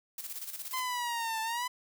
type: noise with tremolo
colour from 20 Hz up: blue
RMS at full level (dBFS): -39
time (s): 0.18-0.82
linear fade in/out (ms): 2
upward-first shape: square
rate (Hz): 17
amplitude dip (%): 60
type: exponential two-way sweep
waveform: sawtooth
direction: down then up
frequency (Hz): 1035 to 881 to 1010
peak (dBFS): -28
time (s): 0.73-1.68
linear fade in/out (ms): 10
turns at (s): 1.41
effects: none